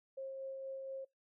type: tone with tremolo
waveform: sine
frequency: 536 Hz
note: C5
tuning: 42 cents sharp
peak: -40 dBFS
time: 0.17-1.05 s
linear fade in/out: 10 ms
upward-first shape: sine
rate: 4.2 Hz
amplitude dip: 25%
effects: noise-tail reverb RT60 0.2 s tail -25 dB re dry